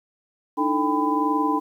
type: tone cluster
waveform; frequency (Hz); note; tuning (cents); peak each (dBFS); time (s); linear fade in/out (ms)
sine; 298.5 / 320 / 441.5 / 798 / 1003; D4 / D#4 / A4 / G5 / B5; +28 / +49 / +6 / +31 / +26; -23 / -29 / -30 / -28 / -23; 0.57-1.6; 20
effects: 9-bit